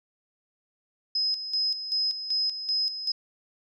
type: tone with tremolo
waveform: sine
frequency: 5080 Hz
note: D#8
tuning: 35 cents sharp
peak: -23 dBFS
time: 1.15-3.12 s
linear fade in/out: 5 ms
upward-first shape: square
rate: 2.6 Hz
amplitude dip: 65%
effects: none